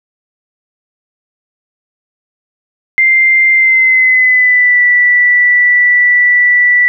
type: tone with pitch glide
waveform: sine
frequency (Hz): 2093 to 1964.2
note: C7 to B6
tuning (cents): 0 to -10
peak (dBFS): -5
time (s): 2.98-6.88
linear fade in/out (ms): 0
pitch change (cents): -110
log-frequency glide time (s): 3.53-4.82
effects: none